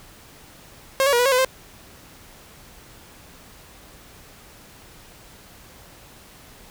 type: tone with pitch steps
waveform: sawtooth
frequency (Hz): 537 / 563 / 478.4 / 491.1 / 545 / 505 / 523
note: C5 / C#5 / A#4 / B4 / C#5 / B4 / C5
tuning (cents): +45 / +27 / +45 / -10 / -29 / +39 / -1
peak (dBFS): -12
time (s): 1-1.448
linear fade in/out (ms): 0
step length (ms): 64
effects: pink hiss -47 dBFS RMS until 6.7 s